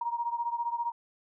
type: beating tone pair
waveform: sine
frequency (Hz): 939 / 954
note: A#5 / A#5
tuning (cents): +12 / +40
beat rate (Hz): 15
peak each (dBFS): -31 / -34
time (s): 0.01-0.92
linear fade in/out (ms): 5
effects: none